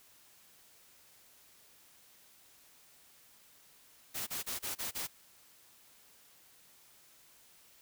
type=noise bursts; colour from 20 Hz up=white; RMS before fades=-38 dBFS; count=6; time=4.14-5.075 s; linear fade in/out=20 ms; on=130 ms; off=31 ms; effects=white hiss -62 dBFS RMS until 7.81 s